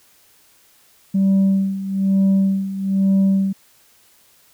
sine tone with tremolo, 193.9 Hz, G3, 19 cents flat, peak -9 dBFS, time 1.14-3.53 s, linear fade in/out 10 ms, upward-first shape sine, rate 1.1 Hz, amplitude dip 80%, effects tanh soft clip ceiling -11 dBFS + white hiss -54 dBFS RMS until 4.53 s

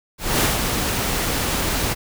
pink noise with ADSR envelope, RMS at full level -17 dBFS, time 0.18-1.95 s, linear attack 220 ms, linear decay 160 ms, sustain -5 dB, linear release 30 ms, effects none

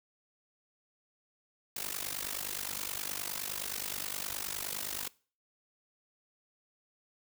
white noise with amplitude modulation, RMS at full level -34 dBFS, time 1.76-5.08 s, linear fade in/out 5 ms, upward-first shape sine, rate 49.6 Hz, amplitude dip 90%, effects noise-tail reverb RT60 0.4 s tail -22 dB re dry

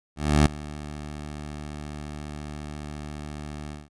15% pulse tone with ADSR envelope, 74.5 Hz, D2, 25 cents sharp, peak -8 dBFS, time 0.16-3.89 s, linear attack 300 ms, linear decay 10 ms, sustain -20 dB, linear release 180 ms, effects resampled to 24000 Hz

